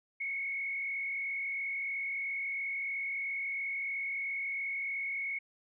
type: tone with frequency modulation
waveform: sine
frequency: 2202 Hz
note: C#7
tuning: 12 cents flat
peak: -33 dBFS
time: 0.2-5.39 s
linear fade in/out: 10 ms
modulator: 43 Hz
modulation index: 1
effects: none